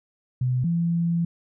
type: tone pair in turn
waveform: sine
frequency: 126.4 / 169.36 Hz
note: B2 / E3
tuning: +41 / +47 cents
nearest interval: perfect fourth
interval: 506 cents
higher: second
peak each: -20 dBFS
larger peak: neither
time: 0.41-0.64 / 0.64-1.25 s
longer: second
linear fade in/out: 5 ms
effects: none